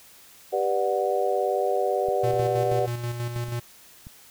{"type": "chord", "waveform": "sine", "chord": "G major seventh", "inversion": "none", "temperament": "just", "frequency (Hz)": [392, 490, 588, 735], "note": ["G4", "B4", "D5", "F#5"], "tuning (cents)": [0, -14, 2, -12], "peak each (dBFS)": -27, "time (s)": [0.52, 2.87], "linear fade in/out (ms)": 20}
{"type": "clicks", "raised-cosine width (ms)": 5, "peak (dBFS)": -29, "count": 7, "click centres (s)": [2.086, 2.337, 2.399, 2.719, 3.363, 3.485, 4.069]}
{"type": "tone with tremolo", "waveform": "square", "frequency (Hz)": 119.5, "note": "A#2", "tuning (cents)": 43, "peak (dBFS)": -27, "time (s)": [2.23, 3.6], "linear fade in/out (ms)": 10, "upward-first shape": "square", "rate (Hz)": 6.2, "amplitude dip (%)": 45}
{"effects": ["white hiss -51 dBFS RMS until 4.3 s"]}